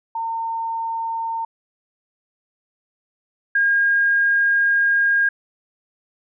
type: tone pair in turn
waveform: sine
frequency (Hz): 910 / 1621.4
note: A#5 / G#6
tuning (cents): -42 / -42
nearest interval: minor seventh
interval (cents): 1000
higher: second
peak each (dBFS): -22 / -14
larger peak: second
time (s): 0.15-1.45 / 3.55-5.29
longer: second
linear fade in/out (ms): 5
effects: none